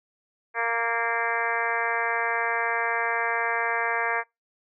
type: harmonic tone with a mistuned harmonic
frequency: 232 Hz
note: A#3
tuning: 8 cents flat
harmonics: 2 / 3 / 4 / 5 / 6 / 7 / 8 / 9 / 10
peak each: -33 / -32 / -31 / -32 / -37 / -29 / -33 / -32 / -36 dBFS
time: 0.54-4.24 s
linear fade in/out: 50 ms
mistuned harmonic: 8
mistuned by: -23 cents
effects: noise-tail reverb RT60 0.2 s tail -25 dB re dry